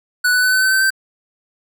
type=tone with pitch steps; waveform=square; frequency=1480 / 1492 / 1504.1 / 1516.3 / 1528.7 / 1541.1 / 1553.6 Hz; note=F#6 / F#6 / F#6 / F#6 / G6 / G6 / G6; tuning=0 / +14 / +28 / +42 / -44 / -30 / -16 cents; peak=-13 dBFS; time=0.24-0.905 s; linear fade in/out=10 ms; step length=95 ms; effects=none